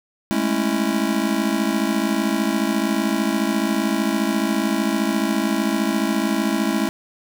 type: chord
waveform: square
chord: A major seventh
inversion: third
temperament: just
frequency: 206.2 / 220 / 275 / 330 Hz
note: G#3 / A3 / C#4 / E4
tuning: -12 / 0 / -14 / +2 cents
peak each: -25 dBFS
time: 0.31-6.89 s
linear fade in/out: 0 ms
effects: none